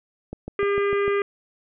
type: click train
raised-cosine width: 2 ms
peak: -19 dBFS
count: 6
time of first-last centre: 0.33-1.08 s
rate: 6.67 Hz
type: harmonic tone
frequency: 402.7 Hz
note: G4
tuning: 47 cents sharp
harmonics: 1 / 3 / 4 / 5 / 6 / 7 / 8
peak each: -20 / -29 / -35 / -32 / -37 / -45 / -48 dBFS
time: 0.59-1.22 s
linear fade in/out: 2 ms
effects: none